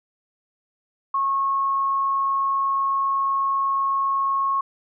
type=tone; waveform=sine; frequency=1093 Hz; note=C#6; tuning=25 cents flat; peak=-19 dBFS; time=1.14-4.61 s; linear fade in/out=5 ms; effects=none